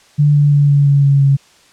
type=tone with pitch steps; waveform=sine; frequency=146.83 / 145.4 / 143.97 / 142.57 / 141.17 / 139.8 / 138.43 Hz; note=D3 / D3 / D3 / C#3 / C#3 / C#3 / C#3; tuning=0 / -17 / -34 / +49 / +32 / +15 / -2 cents; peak=-7 dBFS; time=0.18-1.37 s; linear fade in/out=20 ms; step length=170 ms; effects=white hiss -48 dBFS RMS until 1.72 s + low-pass 7000 Hz 12 dB/octave